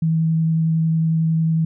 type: tone with vibrato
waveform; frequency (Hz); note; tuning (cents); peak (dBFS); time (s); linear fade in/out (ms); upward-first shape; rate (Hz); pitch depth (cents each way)
sine; 161.6; E3; -34; -15; 0.02-1.65; 5; sine; 11; 9
effects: none